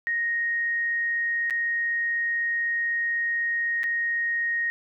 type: tone with dropouts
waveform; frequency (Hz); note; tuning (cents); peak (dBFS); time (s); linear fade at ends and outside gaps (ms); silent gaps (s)
sine; 1868; A#6; +3; -23; 0.07-4.7; 0; 1.499-1.507 / 3.833-3.84
effects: none